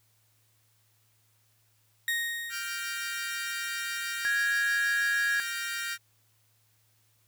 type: tone with exponential decay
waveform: 35% pulse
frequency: 1864.7 Hz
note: A#6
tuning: in tune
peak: -24 dBFS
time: 2.08-3.69 s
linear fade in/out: 1 ms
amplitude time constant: 350 ms
type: chord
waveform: sawtooth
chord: G minor seventh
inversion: third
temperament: equal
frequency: 1396.9 / 1568 / 1864.7 / 2349 Hz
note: F6 / G6 / Bb6 / D7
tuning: 0 / 0 / 0 / 0 cents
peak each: -34 / -35 / -32 / -37 dBFS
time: 2.49-5.98 s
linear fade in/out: 50 ms
type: tone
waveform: sine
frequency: 1656 Hz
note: G#6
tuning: 5 cents flat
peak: -25 dBFS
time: 4.25-5.4 s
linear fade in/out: 0 ms
effects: added 109 Hz sine -69 dBFS peak until 7.27 s + white hiss -69 dBFS RMS until 7.27 s